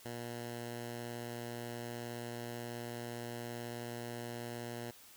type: tone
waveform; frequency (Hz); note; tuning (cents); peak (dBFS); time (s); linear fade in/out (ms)
10% pulse; 118.8; A#2; +33; -33; 0.05-4.91; 5
effects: white hiss -58 dBFS RMS until 5.16 s